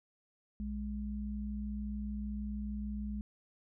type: tone pair together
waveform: sine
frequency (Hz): 60.88 / 207.7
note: B1 / G#3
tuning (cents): -24 / 0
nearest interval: octave + major sixth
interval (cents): 2124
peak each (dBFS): -39 / -38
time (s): 0.6-3.21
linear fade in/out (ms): 0
effects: none